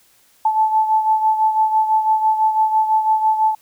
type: beating tone pair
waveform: sine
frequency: 871 / 877 Hz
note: A5 / A5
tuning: -18 / -6 cents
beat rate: 6 Hz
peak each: -14 / -21 dBFS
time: 0.45-3.55 s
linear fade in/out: 5 ms
effects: white hiss -55 dBFS RMS until 3.61 s